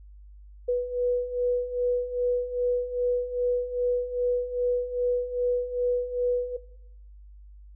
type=beating tone pair; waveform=sine; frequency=490 / 492.5 Hz; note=B4 / B4; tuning=-14 / -5 cents; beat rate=2.5 Hz; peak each=-30 / -25 dBFS; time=0.68-6.57 s; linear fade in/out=10 ms; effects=noise-tail reverb RT60 0.9 s tail -20 dB re dry + added 50 Hz sine -45 dBFS peak until 7.75 s